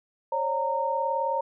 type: tone cluster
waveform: sine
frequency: 539 / 578 / 922 Hz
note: C#5 / D5 / A#5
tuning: -49 / -28 / -19 cents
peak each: -29 / -33 / -26 dBFS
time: 0.32-1.41 s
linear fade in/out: 5 ms
effects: none